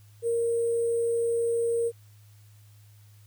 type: tone with sample-and-hold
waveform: sine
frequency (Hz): 466.2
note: A#4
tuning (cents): 0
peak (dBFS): -23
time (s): 0.22-1.92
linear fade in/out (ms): 50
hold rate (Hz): 8820
effects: added 104 Hz sine -51 dBFS peak until 3.26 s + white hiss -63 dBFS RMS until 3.26 s